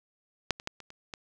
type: clicks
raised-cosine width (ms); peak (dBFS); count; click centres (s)
0.2; -8 / -25 / -15 / -29 / -30 / -21; 6; 0.507 / 0.599 / 0.674 / 0.803 / 0.904 / 1.138
effects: none